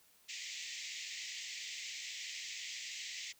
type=band-pass noise; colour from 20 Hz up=pink; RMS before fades=-45 dBFS; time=0.28-3.33 s; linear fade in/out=20 ms; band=1900 to 7600 Hz; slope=96 dB/octave; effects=white hiss -67 dBFS RMS until 3.39 s